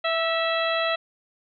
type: harmonic tone with a mistuned harmonic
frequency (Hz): 659.3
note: E5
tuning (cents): 0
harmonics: 1 / 2 / 3 / 4 / 5 / 6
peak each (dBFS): -25 / -28 / -30 / -31 / -32 / -33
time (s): 0.04-0.96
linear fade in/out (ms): 10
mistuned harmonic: 3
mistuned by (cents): -31
effects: none